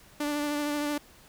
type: tone with vibrato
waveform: sawtooth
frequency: 293.7 Hz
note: D4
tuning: in tune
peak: -24 dBFS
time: 0.2-0.98 s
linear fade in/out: 5 ms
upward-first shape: triangle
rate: 13 Hz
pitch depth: 24 cents each way
effects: pink hiss -55 dBFS RMS until 1.28 s